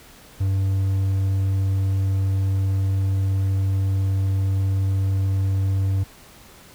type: tone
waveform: triangle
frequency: 96.6 Hz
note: G2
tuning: 25 cents flat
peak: -16 dBFS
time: 0.4-6.04 s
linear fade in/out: 10 ms
effects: pink hiss -47 dBFS RMS until 6.74 s